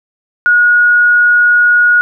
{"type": "tone", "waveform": "sine", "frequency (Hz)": 1448, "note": "F#6", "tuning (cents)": -38, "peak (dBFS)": -5, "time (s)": [0.46, 2.01], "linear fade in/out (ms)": 0, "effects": []}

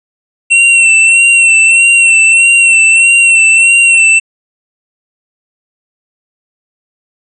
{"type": "tone with vibrato", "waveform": "square", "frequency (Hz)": 2712, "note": "E7", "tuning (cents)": 49, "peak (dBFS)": -4, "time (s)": [0.5, 4.2], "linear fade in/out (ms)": 20, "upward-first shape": "sine", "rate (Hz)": 1.6, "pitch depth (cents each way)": 33, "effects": ["resampled to 22050 Hz"]}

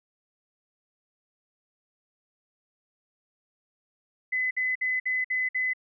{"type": "tone bursts", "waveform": "sine", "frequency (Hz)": 2019, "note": "B6", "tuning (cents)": 38, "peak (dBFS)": -24, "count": 6, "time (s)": [4.32, 5.735], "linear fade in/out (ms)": 10, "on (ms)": 190, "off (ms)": 55, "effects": []}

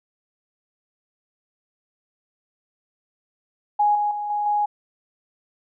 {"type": "tone with level steps", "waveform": "sine", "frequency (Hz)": 830.6, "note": "G#5", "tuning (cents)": 0, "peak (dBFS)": [-15, -19, -25, -21, -18], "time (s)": [3.79, 4.66], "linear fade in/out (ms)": 10, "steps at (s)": [3.95, 4.11, 4.3, 4.46], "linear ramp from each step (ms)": 2, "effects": []}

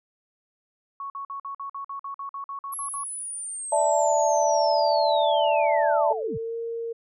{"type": "tone bursts", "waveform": "sine", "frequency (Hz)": 1108.7, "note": "C#6", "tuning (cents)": 0, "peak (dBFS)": -31, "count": 14, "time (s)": [1, 3.037], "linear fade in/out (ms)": 2, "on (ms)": 100, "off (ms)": 49}
{"type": "linear sweep", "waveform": "sine", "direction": "down", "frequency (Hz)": [11300, 70.3], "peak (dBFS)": -31, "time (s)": [2.72, 6.38], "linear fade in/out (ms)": 10}
{"type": "chord", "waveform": "sine", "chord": "D suspended second", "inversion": "none", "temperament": "just", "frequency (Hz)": [587.3, 660.7, 881], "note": ["D5", "E5", "A5"], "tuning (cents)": [0, 4, 2], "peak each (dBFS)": -23, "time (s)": [3.72, 6.13], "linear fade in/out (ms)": 5}
{"type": "tone with pitch glide", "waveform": "sine", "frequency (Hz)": [443.2, 461.5], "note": ["A4", "A#4"], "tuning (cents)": [13, -17], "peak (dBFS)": -28, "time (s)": [6.1, 6.93], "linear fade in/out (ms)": 10, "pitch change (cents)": 70, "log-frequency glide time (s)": [6.22, 6.56]}
{"effects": []}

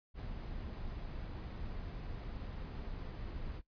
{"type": "noise", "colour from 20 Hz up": "brown", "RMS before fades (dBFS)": -43, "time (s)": [0.14, 3.62], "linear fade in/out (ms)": 50, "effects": ["noise-tail reverb RT60 0.1 s tail -17 dB re dry", "resampled to 11025 Hz"]}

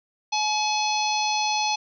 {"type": "harmonic tone", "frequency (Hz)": 851, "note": "G#5", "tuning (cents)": 42, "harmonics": [1, 3, 4, 5, 6, 7], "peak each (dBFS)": [-24, -29, -33, -30, -35, -31], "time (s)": [0.32, 1.76], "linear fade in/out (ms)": 10, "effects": []}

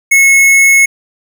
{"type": "tone with hard clipping", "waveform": "sine", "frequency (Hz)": 2186, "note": "C#7", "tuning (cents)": -25, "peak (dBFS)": -5, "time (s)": [0.11, 0.86], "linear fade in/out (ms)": 10, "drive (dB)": 18, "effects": []}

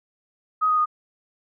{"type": "tone with pitch steps", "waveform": "sine", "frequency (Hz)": [1259, 1245.3, 1231.7], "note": ["D#6", "D#6", "D#6"], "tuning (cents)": [20, 1, -18], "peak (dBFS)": -17, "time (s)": [0.61, 0.859], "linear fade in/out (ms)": 20, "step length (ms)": 83, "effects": []}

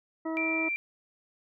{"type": "harmonic tone", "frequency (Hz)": 322.1, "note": "E4", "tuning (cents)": -40, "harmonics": [1, 2, 3, 4, 6], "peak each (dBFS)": [-31, -37, -41, -43, -47], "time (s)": [0.25, 0.69], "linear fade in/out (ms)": 10}
{"type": "tone", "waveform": "sine", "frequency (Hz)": 2357, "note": "D7", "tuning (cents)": 6, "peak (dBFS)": -28, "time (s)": [0.37, 0.76], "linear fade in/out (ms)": 0}
{"effects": []}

